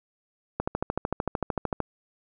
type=click train; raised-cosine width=1 ms; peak=-12 dBFS; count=17; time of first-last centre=0.6-1.803 s; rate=13.3 Hz; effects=none